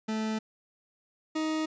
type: tone pair in turn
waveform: 40% pulse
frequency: 218.6 / 313.5 Hz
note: A3 / D#4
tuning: -11 / +13 cents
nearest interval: tritone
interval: 624 cents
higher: second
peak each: -28 / -27 dBFS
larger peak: second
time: 0.08-0.39 / 1.35-1.66 s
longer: neither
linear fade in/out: 10 ms
effects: resampled to 16000 Hz